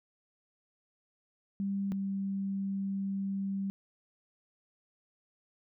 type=tone pair in turn; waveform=sine; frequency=197.5 / 195.68 Hz; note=G3 / G3; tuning=+13 / -3 cents; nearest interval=unison; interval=16 cents; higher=first; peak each=-30 / -31 dBFS; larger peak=first; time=1.6-1.92 / 1.92-3.7 s; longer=second; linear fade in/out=0 ms; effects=none